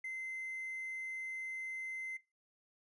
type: tone with hard clipping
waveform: triangle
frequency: 2068 Hz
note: C7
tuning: 21 cents flat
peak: -40 dBFS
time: 0.04-2.17 s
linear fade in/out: 5 ms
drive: 4 dB
effects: noise-tail reverb RT60 0.2 s tail -17 dB re dry + resampled to 24000 Hz